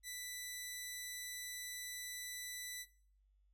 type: tone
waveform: 10% pulse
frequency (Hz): 1982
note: B6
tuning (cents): +6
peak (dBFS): -35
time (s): 0.03-2.86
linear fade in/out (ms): 50
effects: noise-tail reverb RT60 0.5 s tail -17 dB re dry + added 49 Hz sine -69 dBFS peak until 3.53 s